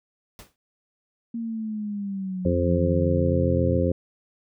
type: noise with exponential decay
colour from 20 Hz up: pink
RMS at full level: -40 dBFS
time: 0.39-0.56 s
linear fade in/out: 1 ms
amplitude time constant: 36 ms
type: linear sweep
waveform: sine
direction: down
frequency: 233.1 to 118.8 Hz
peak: -27 dBFS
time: 1.34-3.79 s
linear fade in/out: 5 ms
type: harmonic tone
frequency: 87.4 Hz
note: F2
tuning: 2 cents sharp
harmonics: 1 / 2 / 3 / 4 / 5 / 6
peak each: -24 / -27 / -27 / -29 / -30 / -25 dBFS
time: 2.45-3.92 s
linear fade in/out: 5 ms
effects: none